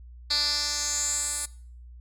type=tone with band-pass filter sweep; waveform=10% pulse; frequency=293.7 Hz; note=D4; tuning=in tune; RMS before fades=-28 dBFS; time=0.3-1.46 s; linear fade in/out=10 ms; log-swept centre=4500 to 9200 Hz; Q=5.4; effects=noise-tail reverb RT60 0.5 s tail -20 dB re dry + added 60 Hz sine -43 dBFS peak until 2 s

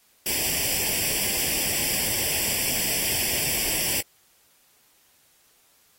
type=noise with comb filter; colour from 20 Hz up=white; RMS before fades=-25 dBFS; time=0.26-4.01 s; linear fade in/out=5 ms; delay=0.38 ms; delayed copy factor=+0.85; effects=white hiss -61 dBFS RMS until 5.98 s + AAC 48 kbps

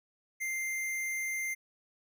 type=tone; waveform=square; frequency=2094 Hz; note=C7; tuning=1 cent sharp; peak=-33 dBFS; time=0.4-1.55 s; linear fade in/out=20 ms; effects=none

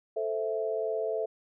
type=chord; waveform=sine; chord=A minor; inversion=none; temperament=equal; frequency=440 / 523.3 / 659.3 Hz; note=A4 / C5 / E5; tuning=0 / 0 / 0 cents; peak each=-31 / -36 / -32 dBFS; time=0.16-1.26 s; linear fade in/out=10 ms; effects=none

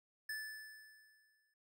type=tone with exponential decay; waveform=square; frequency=1744 Hz; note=A6; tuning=16 cents flat; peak=-40 dBFS; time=0.29-1.54 s; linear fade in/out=5 ms; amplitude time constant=270 ms; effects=none

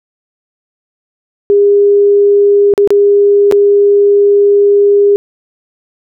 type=tone with dropouts; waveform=sine; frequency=405.5 Hz; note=G#4; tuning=41 cents flat; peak=-4 dBFS; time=1.5-5.16 s; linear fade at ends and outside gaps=0 ms; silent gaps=2.738-2.778 / 2.875-2.905 / 3.513-3.523 s; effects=none

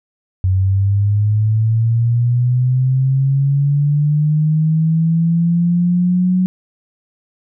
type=linear sweep; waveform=sine; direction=up; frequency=92.5 to 185 Hz; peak=-11 dBFS; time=0.44-6.46 s; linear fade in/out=0 ms; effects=none

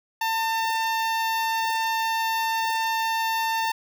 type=tone with notch filter; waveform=sawtooth; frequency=899 Hz; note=A5; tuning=37 cents sharp; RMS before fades=-25 dBFS; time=0.21-3.72 s; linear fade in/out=5 ms; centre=8600 Hz; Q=1.3; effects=none

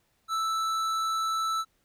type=tone with tanh clipping; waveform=sine; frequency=1318.5 Hz; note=E6; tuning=in tune; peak=-28 dBFS; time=0.28-1.65 s; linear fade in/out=50 ms; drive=14 dB; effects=pink hiss -71 dBFS RMS until 1.84 s

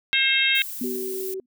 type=harmonic tone; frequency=534 Hz; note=C5; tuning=35 cents sharp; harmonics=3 / 4 / 5 / 6 / 7; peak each=-27 / -23 / -23 / -25 / -24 dBFS; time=0.13-0.62 s; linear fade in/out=0 ms
type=noise; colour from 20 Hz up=violet; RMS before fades=-34 dBFS; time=0.55-1.34 s; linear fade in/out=2 ms
type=tone with exponential decay; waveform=sine; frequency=246.9 Hz; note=B3; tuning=in tune; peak=-24 dBFS; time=0.81-1.46 s; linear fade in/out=5 ms; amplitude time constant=140 ms
type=tone; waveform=sine; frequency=380 Hz; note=F#4; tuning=46 cents sharp; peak=-28 dBFS; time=0.84-1.4 s; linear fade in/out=2 ms
effects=none

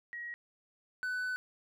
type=tone pair in turn; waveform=sine / triangle; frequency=1900 / 1499.3 Hz; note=A#6 / F#6; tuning=+33 / +22 cents; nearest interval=major third; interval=411 cents; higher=first; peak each=-39 / -31 dBFS; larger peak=second; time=0.13-0.34 / 1.03-1.36 s; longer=second; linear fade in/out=0 ms; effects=none

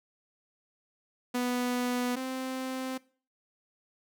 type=tone pair in turn; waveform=sawtooth; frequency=246.9 / 260.2 Hz; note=B3 / C4; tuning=0 / -9 cents; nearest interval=minor second; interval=91 cents; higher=second; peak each=-24 / -29 dBFS; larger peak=first; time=1.34-2.16 / 2.16-2.98 s; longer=neither; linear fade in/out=10 ms; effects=noise-tail reverb RT60 0.4 s tail -20 dB re dry

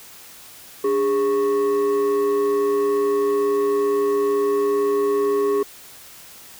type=tone with frequency modulation; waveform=sine; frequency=407.9 Hz; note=G#4; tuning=31 cents flat; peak=-15 dBFS; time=0.84-5.63 s; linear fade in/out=5 ms; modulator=698 Hz; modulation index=0.53; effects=tanh soft clip ceiling -14 dBFS + white hiss -43 dBFS RMS until 6.59 s

